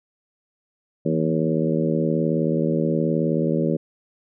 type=harmonic tone with a mistuned harmonic; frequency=78.9 Hz; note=D#2; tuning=25 cents sharp; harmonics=2 / 3 / 4 / 5 / 6 / 7; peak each=-23 / -25 / -26 / -27 / -28 / -28 dBFS; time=1.05-3.77 s; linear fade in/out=10 ms; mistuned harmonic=2; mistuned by=+61 cents; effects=none